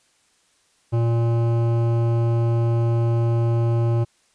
sine tone with hard clipping, 116.54 Hz, A#2, in tune, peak -19 dBFS, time 0.92-4.05 s, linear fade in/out 20 ms, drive 14 dB, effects white hiss -62 dBFS RMS until 4.34 s + resampled to 22050 Hz

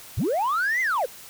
sine linear two-way sweep, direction up then down, 63.8 to 2093 to 436.3 Hz, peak -19 dBFS, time 0.17-1.06 s, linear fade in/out 10 ms, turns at 0.81 s, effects tanh soft clip ceiling -19 dBFS + white hiss -44 dBFS RMS until 1.29 s

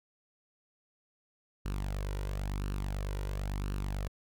sawtooth tone with flanger, 49 Hz, G1, in tune, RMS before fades -35 dBFS, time 1.65-4.08 s, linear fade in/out 10 ms, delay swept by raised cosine 0.7 to 2.1 ms, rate 0.97 Hz, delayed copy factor +0.55, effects none

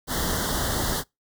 pink band-stop noise, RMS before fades -26 dBFS, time 0.07-1.04 s, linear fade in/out 50 ms, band 2000 to 3000 Hz, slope 96 dB/octave, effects noise-tail reverb RT60 0.2 s tail -25 dB re dry

